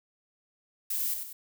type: noise with echo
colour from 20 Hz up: violet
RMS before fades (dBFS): -31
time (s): 0.9-1.14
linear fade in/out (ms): 5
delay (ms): 95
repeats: 2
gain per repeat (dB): -6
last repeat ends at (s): 1.33
effects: none